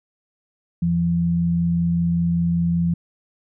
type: tone pair together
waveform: sine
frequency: 85.2 / 170.4 Hz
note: F2 / F3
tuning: -42 / -42 cents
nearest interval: octave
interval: 1200 cents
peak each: -28 / -17 dBFS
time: 0.82-2.94 s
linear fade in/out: 5 ms
effects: none